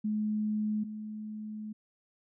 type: tone pair in turn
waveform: sine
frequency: 212.9 / 214.1 Hz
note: G#3 / A3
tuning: +43 / -47 cents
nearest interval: unison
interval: 10 cents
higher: second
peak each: -28 / -37 dBFS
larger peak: first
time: 0.04-0.84 / 0.84-1.73 s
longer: second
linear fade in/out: 10 ms
effects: none